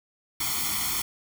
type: noise with comb filter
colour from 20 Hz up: white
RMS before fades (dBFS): -28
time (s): 0.4-1.02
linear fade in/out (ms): 5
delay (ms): 0.91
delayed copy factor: +0.85
effects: none